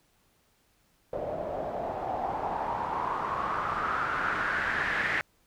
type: noise with low-pass filter sweep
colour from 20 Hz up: white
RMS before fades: -31 dBFS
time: 1.13-5.21 s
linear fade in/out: 0 ms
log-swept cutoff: 570 to 1900 Hz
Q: 4.9
effects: pink hiss -68 dBFS RMS until 5.46 s